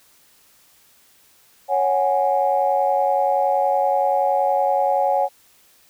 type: chord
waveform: sine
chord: C# suspended fourth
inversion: none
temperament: equal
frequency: 554.4 / 740 / 830.6 Hz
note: C#5 / F#5 / G#5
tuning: 0 / 0 / 0 cents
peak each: -20 dBFS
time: 1.68-5.29 s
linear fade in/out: 50 ms
effects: tanh soft clip ceiling -6 dBFS + white hiss -55 dBFS RMS until 5.89 s